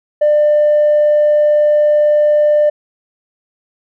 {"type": "tone with tanh clipping", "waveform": "triangle", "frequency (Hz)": 597, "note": "D5", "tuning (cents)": 28, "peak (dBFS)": -8, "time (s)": [0.21, 2.7], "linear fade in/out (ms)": 10, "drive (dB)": 5, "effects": []}